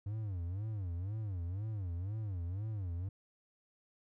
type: tone with vibrato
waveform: triangle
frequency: 96.9 Hz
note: G2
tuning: 20 cents flat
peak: -34 dBFS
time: 0.06-3.09 s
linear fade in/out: 5 ms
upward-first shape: sine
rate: 2 Hz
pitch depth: 230 cents each way
effects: none